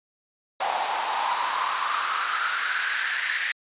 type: noise with high-pass filter sweep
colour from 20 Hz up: pink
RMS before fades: -26 dBFS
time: 0.6-3.52 s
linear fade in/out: 5 ms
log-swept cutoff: 760 to 1900 Hz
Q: 6.2
effects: resampled to 8000 Hz